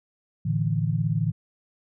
sine chord, A suspended fourth, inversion none, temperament equal with one note detuned, 111.41 / 146.83 / 164.81 Hz, A2 / D3 / E3, +22 / 0 / 0 cents, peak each -26 dBFS, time 0.45-1.32 s, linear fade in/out 10 ms, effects none

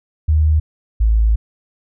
sine tone pair in turn, 77.3 / 54.66 Hz, D#2 / A1, -11 / -11 cents, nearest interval tritone, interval 600 cents, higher first, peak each -10 / -10 dBFS, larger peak neither, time 0.28-0.6 / 1-1.36 s, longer second, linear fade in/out 10 ms, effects none

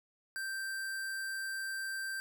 square tone, 1568 Hz, G6, in tune, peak -37 dBFS, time 0.36-2.2 s, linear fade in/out 0 ms, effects none

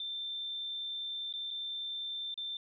sine tone with dropouts, 3565 Hz, A7, 22 cents sharp, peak -36 dBFS, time 0-2.57 s, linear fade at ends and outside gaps 2 ms, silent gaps 1.327-1.337 / 1.506-1.51 / 2.342-2.376 s, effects none

